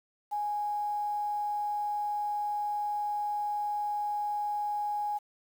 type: tone with quantisation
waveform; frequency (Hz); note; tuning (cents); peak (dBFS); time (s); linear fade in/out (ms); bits
sine; 830.6; G#5; 0; -29; 0.31-5.19; 20; 9
effects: none